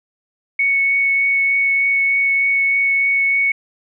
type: tone with vibrato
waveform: sine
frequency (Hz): 2217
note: C#7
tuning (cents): 0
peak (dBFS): -13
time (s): 0.59-3.52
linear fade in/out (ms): 5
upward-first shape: triangle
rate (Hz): 3.3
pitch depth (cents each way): 8
effects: none